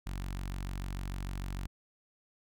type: tone with notch filter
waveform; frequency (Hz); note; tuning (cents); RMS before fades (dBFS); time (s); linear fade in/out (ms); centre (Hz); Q
sawtooth; 46.71; F#1; +17; -38; 0.06-1.67; 10; 480; 0.93
effects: none